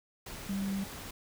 sine tone in noise, 196 Hz, G3, in tune, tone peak -31 dBFS, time 0.49-0.84 s, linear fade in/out 5 ms, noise pink, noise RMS -44 dBFS, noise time 0.26-1.11 s, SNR +10 dB, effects none

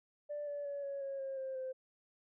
sine tone with pitch steps, 587.3 / 577.2 / 567.3 / 557.5 / 548 / 538.6 / 529.3 / 520.2 Hz, D5 / D5 / C#5 / C#5 / C#5 / C#5 / C5 / C5, 0 / -30 / +40 / +10 / -20 / -50 / +20 / -10 cents, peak -37 dBFS, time 0.29-1.73 s, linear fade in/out 20 ms, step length 180 ms, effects tanh soft clip ceiling -34 dBFS

